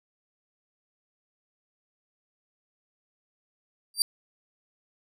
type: tone with exponential growth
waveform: 25% pulse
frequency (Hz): 4699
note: D8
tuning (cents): 0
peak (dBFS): -10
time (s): 3.94-4.02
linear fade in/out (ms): 1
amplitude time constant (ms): 16
effects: none